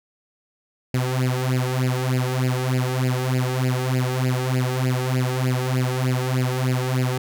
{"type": "tone with flanger", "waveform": "sawtooth", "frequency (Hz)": 127.8, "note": "C3", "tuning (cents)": -40, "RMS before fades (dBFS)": -22, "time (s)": [0.94, 7.18], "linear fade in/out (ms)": 2, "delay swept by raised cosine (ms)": [0.41, 2.51], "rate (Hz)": 3.3, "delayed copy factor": 0.9, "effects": []}